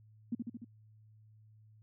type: tone with echo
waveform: sine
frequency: 235 Hz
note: A#3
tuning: 14 cents sharp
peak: -31 dBFS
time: 0.32-0.35 s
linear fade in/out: 5 ms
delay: 74 ms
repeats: 4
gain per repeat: -3 dB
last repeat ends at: 0.646 s
effects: added 108 Hz sine -58 dBFS peak until 1.82 s